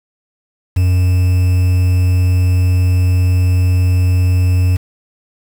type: tone with quantisation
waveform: triangle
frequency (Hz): 91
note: F#2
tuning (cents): -28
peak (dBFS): -7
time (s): 0.76-4.77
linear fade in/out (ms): 10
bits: 5
effects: none